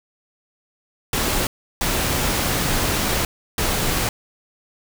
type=noise bursts at uneven times; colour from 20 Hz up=pink; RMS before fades=-21 dBFS; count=3; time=1.13-1.47 / 1.81-3.25 / 3.58-4.09 s; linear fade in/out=2 ms; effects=none

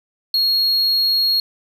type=tone; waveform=triangle; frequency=4296 Hz; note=C8; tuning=45 cents sharp; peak=-13 dBFS; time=0.34-1.4 s; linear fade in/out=2 ms; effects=none

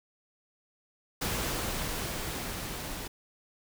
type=noise with level ramp; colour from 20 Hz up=pink; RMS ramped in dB=-31 to -39 dBFS; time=1.21-3.08 s; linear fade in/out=10 ms; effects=none

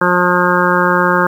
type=harmonic tone; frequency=178.5 Hz; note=F3; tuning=38 cents sharp; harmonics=1 / 2 / 3 / 5 / 6 / 7 / 8 / 9; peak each=-18 / -18 / -18 / -18 / -18 / -18 / -18 / -18 dBFS; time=0.01-1.27 s; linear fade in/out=5 ms; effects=7-bit

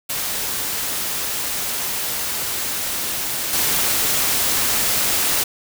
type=noise with level steps; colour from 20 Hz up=white; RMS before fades=-24 / -19 dBFS; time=0.09-5.44 s; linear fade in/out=10 ms; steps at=3.53 s; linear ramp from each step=2 ms; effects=none

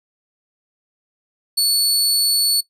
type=tone; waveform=sawtooth; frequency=4435 Hz; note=C#8; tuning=in tune; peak=-11 dBFS; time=1.57-2.61 s; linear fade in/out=10 ms; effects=noise-tail reverb RT60 0.1 s tail -18 dB re dry + resampled to 32000 Hz

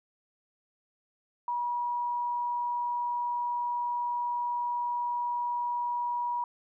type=tone; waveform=sine; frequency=964 Hz; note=B5; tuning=42 cents flat; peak=-28 dBFS; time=1.48-6.44 s; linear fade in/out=2 ms; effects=none

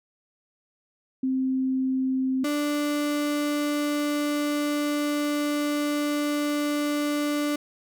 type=tone pair in turn; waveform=sine / 35% pulse; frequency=261.6 / 293.6 Hz; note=C4 / D4; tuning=0 / 0 cents; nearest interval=major second; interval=200 cents; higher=second; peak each=-22 dBFS; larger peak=neither; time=1.23-2.44 / 2.44-7.56 s; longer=second; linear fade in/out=5 ms; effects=none

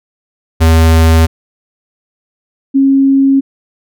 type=tone pair in turn; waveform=square / sine; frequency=81.2 / 272.1 Hz; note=E2 / C#4; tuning=-26 / -32 cents; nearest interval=octave + major sixth; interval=2094 cents; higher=second; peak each=-5 dBFS; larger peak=neither; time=0.6-1.27 / 2.74-3.41 s; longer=neither; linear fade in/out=20 ms; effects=none

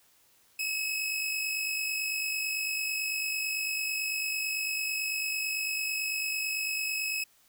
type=tone pair together; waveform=sawtooth; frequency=2565 / 2614 Hz; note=E7 / E7; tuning=-48 / -15 cents; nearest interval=unison; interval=33 cents; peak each=-27 / -35 dBFS; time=0.59-7.24 s; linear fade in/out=5 ms; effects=white hiss -64 dBFS RMS until 7.48 s

